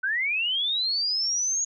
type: linear sweep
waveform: sine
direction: up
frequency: 1480 to 6700 Hz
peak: -23 dBFS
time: 0.03-1.65 s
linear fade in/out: 10 ms
effects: none